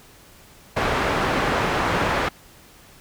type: low-pass noise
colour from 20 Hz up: white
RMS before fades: -22 dBFS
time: 0.76-2.29 s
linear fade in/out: 10 ms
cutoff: 1400 Hz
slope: 12 dB/octave
effects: pink hiss -49 dBFS RMS until 3 s